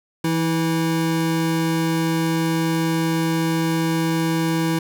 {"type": "tone pair together", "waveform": "square", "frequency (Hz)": [164.59, 324], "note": ["E3", "E4"], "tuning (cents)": [-2, -30], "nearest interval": "octave", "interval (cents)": 1172, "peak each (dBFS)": -22, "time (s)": [0.24, 4.79], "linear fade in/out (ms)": 5, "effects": []}